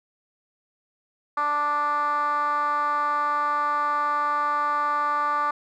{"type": "tone with band-pass filter", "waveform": "10% pulse", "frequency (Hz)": 293.7, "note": "D4", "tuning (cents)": 0, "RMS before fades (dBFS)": -24, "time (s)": [1.37, 5.51], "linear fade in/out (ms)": 5, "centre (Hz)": 1100, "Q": 5.9, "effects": []}